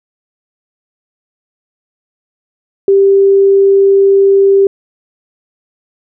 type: tone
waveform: sine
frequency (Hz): 393.2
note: G4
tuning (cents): +5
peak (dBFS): -4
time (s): 2.88-4.67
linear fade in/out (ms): 2
effects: none